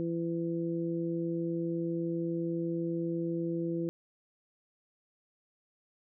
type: harmonic tone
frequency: 167.9 Hz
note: E3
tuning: 32 cents sharp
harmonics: 1 / 2 / 3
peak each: -35 / -32 / -40 dBFS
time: 0-3.89 s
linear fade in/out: 0 ms
effects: none